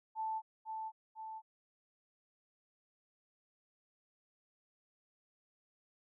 sine tone with echo, 880 Hz, A5, in tune, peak -35 dBFS, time 0.15-0.42 s, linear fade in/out 50 ms, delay 500 ms, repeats 2, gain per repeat -4 dB, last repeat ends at 1.42 s, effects none

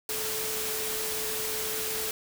sine tone in noise, 436 Hz, A4, 16 cents flat, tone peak -37 dBFS, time 0.09-2.11 s, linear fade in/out 2 ms, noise white, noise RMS -32 dBFS, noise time 0.09-2.11 s, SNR -8 dB, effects none

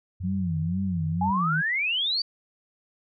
sine tone, 92.5 Hz, F#2, in tune, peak -30 dBFS, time 0.2-1.31 s, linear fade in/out 10 ms
sine tone with vibrato, 174.61 Hz, F3, in tune, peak -25 dBFS, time 0.23-1.62 s, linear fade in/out 20 ms, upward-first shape sine, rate 2.1 Hz, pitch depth 190 cents each way
sine exponential sweep, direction up, 809 to 4697 Hz, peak -23 dBFS, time 1.21-2.22 s, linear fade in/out 5 ms
effects none

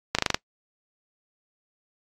slowing click train, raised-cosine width 0.2 ms, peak -3 dBFS, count 6, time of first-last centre 0.15-0.345 s, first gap 36 ms, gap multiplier 1.04, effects noise-tail reverb RT60 0.1 s tail -23 dB re dry + AAC 64 kbps

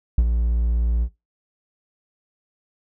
triangle tone with ADSR envelope, 58.1 Hz, A#1, 5 cents flat, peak -9 dBFS, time 0.18-1.09 s, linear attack 3 ms, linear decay 50 ms, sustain -7 dB, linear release 63 ms, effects noise-tail reverb RT60 0.2 s tail -17 dB re dry

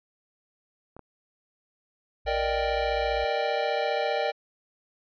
clicks, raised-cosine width 1 ms, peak -30 dBFS, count 2, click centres 0.966 / 0.993 s
sine tone, 57.6 Hz, A#1, 20 cents flat, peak -35 dBFS, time 2.25-3.25 s, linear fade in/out 10 ms
square chord, Eb major seventh, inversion second, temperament equal, 466.2 / 587.3 / 622.3 / 784 Hz, Bb4 / D5 / Eb5 / G5, 0 / 0 / 0 / 0 cents, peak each -32 / -30 / -33 / -30 dBFS, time 2.26-4.32 s, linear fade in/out 20 ms
effects resampled to 11025 Hz

